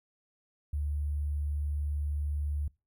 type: tone with sample-and-hold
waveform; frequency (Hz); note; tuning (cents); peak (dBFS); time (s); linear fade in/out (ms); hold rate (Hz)
sine; 73.2; D2; -5; -29; 0.73-2.68; 5; 11025
effects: noise-tail reverb RT60 0.3 s tail -25 dB re dry